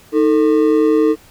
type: ring-modulated tone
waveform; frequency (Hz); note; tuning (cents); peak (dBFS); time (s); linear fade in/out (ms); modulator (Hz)
triangle; 379.2; F#4; +43; -5; 0.12-1.16; 50; 65.3
effects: pink hiss -46 dBFS RMS until 1.3 s